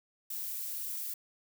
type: noise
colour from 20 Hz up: violet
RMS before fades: -38 dBFS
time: 0.3-1.14 s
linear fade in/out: 5 ms
effects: none